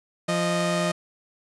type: tone pair together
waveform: sawtooth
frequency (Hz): 173.4 / 618.4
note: F3 / D#5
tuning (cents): -12 / -11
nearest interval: octave + minor seventh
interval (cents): 2201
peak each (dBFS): -21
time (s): 0.28-0.92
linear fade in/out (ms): 10
effects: resampled to 24000 Hz